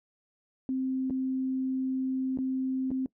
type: tone with dropouts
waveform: sine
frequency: 261.6 Hz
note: C4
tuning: in tune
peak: -27 dBFS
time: 0.69-3.06 s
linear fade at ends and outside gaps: 1 ms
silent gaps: 1.099-1.106 / 2.374-2.387 / 2.906-2.914 s
effects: noise-tail reverb RT60 0.1 s tail -21 dB re dry